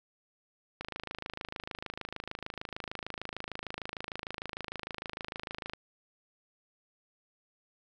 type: click train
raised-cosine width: 0.3 ms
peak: -21 dBFS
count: 132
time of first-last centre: 0.81-5.735 s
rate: 26.6 Hz
effects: none